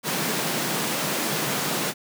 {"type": "high-pass noise", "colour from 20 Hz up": "pink", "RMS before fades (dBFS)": -26, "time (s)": [0.03, 1.94], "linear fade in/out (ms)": 50, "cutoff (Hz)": 140, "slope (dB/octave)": 48, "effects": []}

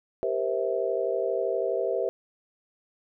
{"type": "chord", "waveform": "sine", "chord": "C dominant seventh", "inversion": "second", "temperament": "just", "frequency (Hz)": [392.4, 470.9, 523.3, 654.1], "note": ["G4", "Bb4", "C5", "E5"], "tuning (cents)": [2, 18, 0, -14], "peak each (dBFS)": -30, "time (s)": [0.23, 2.09], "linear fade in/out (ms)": 0, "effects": []}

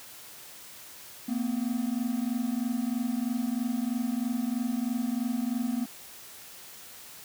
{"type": "tone pair together", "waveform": "triangle", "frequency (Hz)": [230, 253.1], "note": ["A#3", "B3"], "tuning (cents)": [-23, 43], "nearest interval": "major second", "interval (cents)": 166, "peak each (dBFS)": -28, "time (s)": [1.28, 5.86], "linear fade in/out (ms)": 10, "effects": ["white hiss -47 dBFS RMS until 7.24 s", "high-pass 60 Hz 12 dB/octave"]}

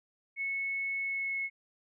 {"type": "tone with pitch glide", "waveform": "sine", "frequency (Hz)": [2200, 2186], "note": ["C#7", "C#7"], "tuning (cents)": [-14, -25], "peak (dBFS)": -31, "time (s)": [0.36, 1.5], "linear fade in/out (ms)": 50, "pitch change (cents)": -11, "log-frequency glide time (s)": [1.01, 1.38], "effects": []}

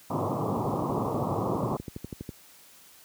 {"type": "band-pass noise", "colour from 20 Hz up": "pink", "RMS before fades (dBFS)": -29, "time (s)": [0.1, 1.77], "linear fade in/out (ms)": 5, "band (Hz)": [100, 1200], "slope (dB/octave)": 96}
{"type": "click train", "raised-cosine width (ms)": 3, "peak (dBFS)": -22, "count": 22, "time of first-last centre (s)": [0.57, 2.291], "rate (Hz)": 12.2}
{"effects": ["white hiss -54 dBFS RMS until 3.04 s", "high-pass 60 Hz 12 dB/octave"]}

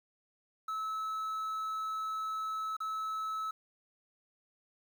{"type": "tone with dropouts", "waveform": "triangle", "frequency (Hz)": 1300, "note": "E6", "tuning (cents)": -24, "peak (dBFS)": -32, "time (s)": [0.68, 3.51], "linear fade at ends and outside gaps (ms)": 5, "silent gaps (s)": [2.767, 2.803], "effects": ["10-bit"]}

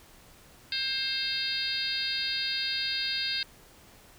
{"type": "harmonic tone", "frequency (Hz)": 530, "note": "C5", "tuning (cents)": 22, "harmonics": [3, 4, 5, 6, 7, 8, 9], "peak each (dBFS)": [-38, -40, -37, -40, -34, -35, -33], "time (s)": [0.72, 3.43], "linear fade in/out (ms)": 2, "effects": ["pink hiss -55 dBFS RMS until 4.18 s"]}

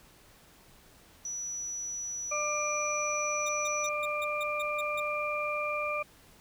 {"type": "tone", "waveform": "sine", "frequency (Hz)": 5900, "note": "F#8", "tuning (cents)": -6, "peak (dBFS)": -34, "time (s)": [1.25, 3.89], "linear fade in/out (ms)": 2}
{"type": "harmonic tone", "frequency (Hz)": 596, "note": "D5", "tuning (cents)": 25, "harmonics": [1, 2, 4], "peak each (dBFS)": [-34, -34, -34], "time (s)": [2.31, 6.03], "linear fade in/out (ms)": 10}
{"type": "tone bursts", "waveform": "sawtooth", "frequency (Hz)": 3674, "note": "A#7", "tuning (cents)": -26, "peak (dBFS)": -36, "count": 9, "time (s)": [3.46, 5.001], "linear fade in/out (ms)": 5, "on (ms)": 29, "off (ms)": 160}
{"effects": ["pink hiss -58 dBFS RMS until 6.4 s"]}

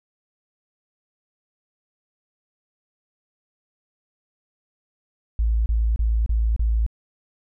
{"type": "tone bursts", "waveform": "sine", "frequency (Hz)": 55.6, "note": "A1", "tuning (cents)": 19, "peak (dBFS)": -17, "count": 5, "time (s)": [5.39, 6.864], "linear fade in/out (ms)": 0, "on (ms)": 270, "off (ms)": 31, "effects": []}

